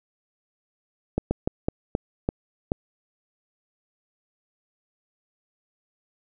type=slowing click train; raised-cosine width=2 ms; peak=-9 dBFS; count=7; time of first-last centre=1.18-2.719 s; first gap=130 ms; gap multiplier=1.27; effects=none